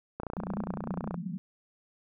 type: click train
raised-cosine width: 1 ms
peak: -21 dBFS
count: 29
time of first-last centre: 0.2-1.143 s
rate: 29.7 Hz
type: band-pass noise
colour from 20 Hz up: white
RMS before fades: -37 dBFS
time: 0.37-1.38 s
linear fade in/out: 0 ms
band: 160 to 220 Hz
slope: 96 dB/octave
effects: none